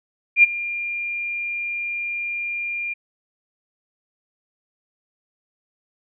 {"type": "tone with ADSR envelope", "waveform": "sine", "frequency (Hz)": 2400, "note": "D7", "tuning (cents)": 37, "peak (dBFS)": -6, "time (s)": [0.36, 2.94], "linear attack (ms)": 73, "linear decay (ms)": 20, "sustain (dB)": -18, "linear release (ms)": 13, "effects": []}